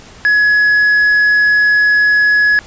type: tone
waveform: triangle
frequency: 1687 Hz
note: G#6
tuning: 27 cents sharp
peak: -6 dBFS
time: 0.25-2.59 s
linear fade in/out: 0 ms
effects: pink hiss -38 dBFS RMS until 2.66 s + resampled to 16000 Hz